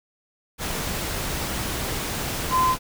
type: tone in noise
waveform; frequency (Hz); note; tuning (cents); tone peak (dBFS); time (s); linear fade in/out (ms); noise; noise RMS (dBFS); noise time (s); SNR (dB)
sine; 1029; C6; -29; -17; 2.5-2.76; 50; pink; -28; 0.58-2.79; +8
effects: none